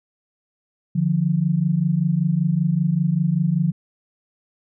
sine tone pair together, 149.43 / 174.61 Hz, D3 / F3, +30 / 0 cents, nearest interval minor third, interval 270 cents, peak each -20 / -19 dBFS, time 0.95-3.72 s, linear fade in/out 10 ms, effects none

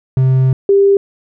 triangle / sine tone pair in turn, 130.81 / 397 Hz, C3 / G4, 0 / +22 cents, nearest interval octave + perfect fifth, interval 1922 cents, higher second, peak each -6 dBFS, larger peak neither, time 0.17-0.53 / 0.69-0.97 s, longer first, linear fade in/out 2 ms, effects none

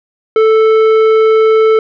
sine tone with tanh clipping, 440 Hz, A4, in tune, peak -7 dBFS, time 0.36-1.79 s, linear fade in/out 2 ms, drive 11 dB, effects none

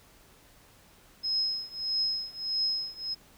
sine tone with tremolo, 5130 Hz, E8, 48 cents flat, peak -24 dBFS, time 1.23-3.15 s, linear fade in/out 20 ms, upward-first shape triangle, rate 1.6 Hz, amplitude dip 95%, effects pink hiss -58 dBFS RMS until 3.37 s

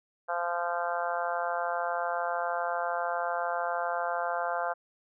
harmonic tone, 172.8 Hz, F3, 18 cents flat, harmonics 3 / 4 / 5 / 6 / 7 / 8 / 9, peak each -36 / -32 / -36 / -38 / -39 / -37 / -39 dBFS, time 0.28-4.74 s, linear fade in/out 20 ms, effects none

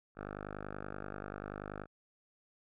5% pulse tone with low-pass filter, 50.4 Hz, G1, 49 cents sharp, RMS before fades -44 dBFS, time 0.15-1.87 s, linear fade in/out 50 ms, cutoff 1300 Hz, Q 2.8, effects none

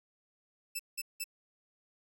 10% pulse tone bursts, 2639 Hz, E7, 1 cent sharp, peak -26 dBFS, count 3, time 0.75-1.242 s, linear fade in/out 10 ms, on 44 ms, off 180 ms, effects none

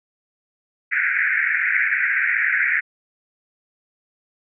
pink band-pass noise, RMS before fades -20 dBFS, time 0.91-2.81 s, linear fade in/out 20 ms, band 1500 to 2300 Hz, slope 96 dB/octave, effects none

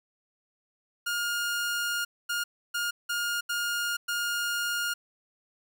sawtooth tone bursts at uneven times, 1418 Hz, F6, 26 cents sharp, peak -24 dBFS, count 6, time 1.06-2.05 / 2.29-2.44 / 2.74-2.91 / 3.09-3.41 / 3.49-3.97 / 4.08-4.94 s, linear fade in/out 10 ms, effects none

